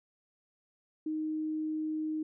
sine tone, 311.1 Hz, D#4, in tune, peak -31 dBFS, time 1.06-2.23 s, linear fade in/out 5 ms, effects none

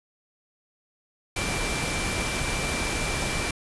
sine tone in noise, 2349 Hz, D7, in tune, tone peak -33 dBFS, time 1.36-3.51 s, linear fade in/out 5 ms, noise pink, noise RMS -28 dBFS, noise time 1.36-3.51 s, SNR -8 dB, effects resampled to 24000 Hz

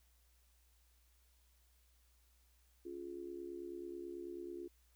sine tone with amplitude modulation, 349.2 Hz, F4, in tune, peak -40 dBFS, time 2.85-4.68 s, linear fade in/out 10 ms, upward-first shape sine, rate 69.2 Hz, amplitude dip 85%, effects added 60 Hz sine -69 dBFS peak until 4.95 s + white hiss -75 dBFS RMS until 4.95 s

